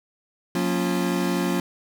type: chord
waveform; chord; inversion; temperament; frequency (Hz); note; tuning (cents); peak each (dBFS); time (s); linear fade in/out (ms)
square; Gb major seventh; none; equal with one note detuned; 180.67 / 233.1 / 277.2 / 349.2; Gb3 / Bb3 / Db4 / F4; -41 / 0 / 0 / 0; -26 / -30 / -29 / -28; 0.55-1.6; 2
effects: none